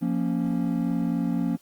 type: chord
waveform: triangle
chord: Bb minor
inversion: second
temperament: equal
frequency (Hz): 174.61 / 233.1 / 277.2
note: F3 / Bb3 / Db4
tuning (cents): 0 / 0 / 0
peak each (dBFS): -25 / -25 / -26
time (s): 0.01-1.57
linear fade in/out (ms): 20
effects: white hiss -60 dBFS RMS until 1.61 s + Opus 32 kbps